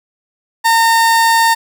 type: tone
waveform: 30% pulse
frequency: 913 Hz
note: A#5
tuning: 36 cents flat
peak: -6 dBFS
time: 0.64-1.55 s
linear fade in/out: 20 ms
effects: none